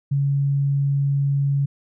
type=tone; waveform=sine; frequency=140 Hz; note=C#3; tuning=18 cents sharp; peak=-17 dBFS; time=0.11-1.66 s; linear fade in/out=10 ms; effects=none